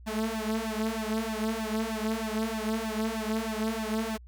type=tone with flanger; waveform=sawtooth; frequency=220 Hz; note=A3; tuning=in tune; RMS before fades=-31 dBFS; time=0.06-4.18 s; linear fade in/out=20 ms; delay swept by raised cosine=1.1 to 4.8 ms; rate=3.2 Hz; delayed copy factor=+0.95; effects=added 60 Hz sine -46 dBFS peak until 4.27 s